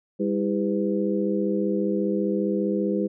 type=harmonic tone with a mistuned harmonic; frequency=100.4 Hz; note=G2; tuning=42 cents sharp; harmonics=2 / 3 / 4 / 5; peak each=-25 / -27 / -28 / -29 dBFS; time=0.19-3.08 s; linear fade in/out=20 ms; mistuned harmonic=3; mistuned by=+140 cents; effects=none